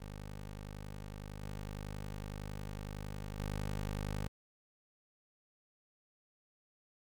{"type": "tone with level steps", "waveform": "15% pulse", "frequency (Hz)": 50.9, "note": "G#1", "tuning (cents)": -34, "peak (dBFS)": [-38, -35, -30], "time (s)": [0, 4.28], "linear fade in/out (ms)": 10, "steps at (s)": [1.42, 3.39], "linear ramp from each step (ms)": 2, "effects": ["11-bit"]}